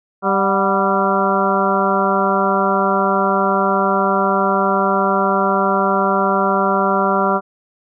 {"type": "harmonic tone with a mistuned harmonic", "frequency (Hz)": 196, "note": "G3", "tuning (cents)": 0, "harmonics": [1, 2, 3, 4, 5, 6, 7], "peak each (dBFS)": [-21, -21, -21, -21, -21, -21, -21], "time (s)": [0.22, 7.41], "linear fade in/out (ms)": 50, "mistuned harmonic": 4, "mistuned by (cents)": -74, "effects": []}